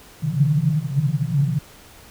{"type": "band-pass noise", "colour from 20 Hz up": "white", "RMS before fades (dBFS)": -20, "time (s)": [0.22, 1.59], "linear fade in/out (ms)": 5, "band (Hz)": [130, 160], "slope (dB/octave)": 96, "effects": ["pink hiss -46 dBFS RMS until 2.1 s"]}